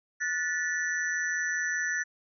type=tone cluster; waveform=sine; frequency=1464 / 1752 / 1917 / 5940 Hz; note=F#6 / A6 / A#6 / F#8; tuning=-19 / -8 / +48 / +6 cents; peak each=-35 / -29 / -36 / -38 dBFS; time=0.2-2.04 s; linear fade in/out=20 ms; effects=none